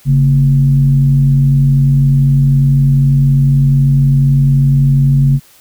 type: tone with frequency modulation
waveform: sine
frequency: 139.1 Hz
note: C#3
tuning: 6 cents sharp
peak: -6 dBFS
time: 0.05-5.4 s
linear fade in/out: 50 ms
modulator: 91.9 Hz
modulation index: 0.44
effects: white hiss -45 dBFS RMS until 5.6 s